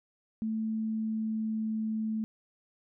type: tone with pitch glide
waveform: sine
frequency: 220.3 to 219 Hz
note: A3 to A3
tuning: +2 to -8 cents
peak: -29 dBFS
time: 0.42-2.24 s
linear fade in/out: 0 ms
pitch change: -10 cents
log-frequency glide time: 0.56-1.81 s
effects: none